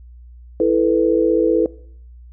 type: chord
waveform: sine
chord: E suspended fourth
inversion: none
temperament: equal with one note detuned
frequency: 329.6 / 438.2 / 493.9 Hz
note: E4 / A4 / B4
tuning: 0 / -7 / 0 cents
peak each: -17 dBFS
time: 0.6-1.66 s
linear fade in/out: 2 ms
effects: noise-tail reverb RT60 0.6 s tail -21 dB re dry + added 60 Hz sine -38 dBFS peak until 2.32 s